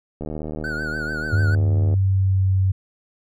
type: click train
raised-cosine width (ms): 2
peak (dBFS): -17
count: 134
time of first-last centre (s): 0.21-1.94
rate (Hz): 76.9
type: tone with vibrato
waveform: triangle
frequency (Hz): 1480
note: F#6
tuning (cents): 0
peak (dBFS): -24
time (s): 0.64-1.55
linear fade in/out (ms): 2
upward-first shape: triangle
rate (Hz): 6.8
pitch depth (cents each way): 91
type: tone with pitch glide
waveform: sine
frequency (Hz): 98 to 95.1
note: G2 to F#2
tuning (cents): 0 to +48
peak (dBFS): -15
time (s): 1.32-2.72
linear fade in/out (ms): 10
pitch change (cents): -52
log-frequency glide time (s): 1.46-2.46
effects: none